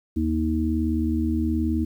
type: harmonic tone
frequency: 79 Hz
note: D#2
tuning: 27 cents sharp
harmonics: 1 / 3 / 4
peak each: -25 / -25 / -25 dBFS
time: 0.16-1.85 s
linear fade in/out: 10 ms
effects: 9-bit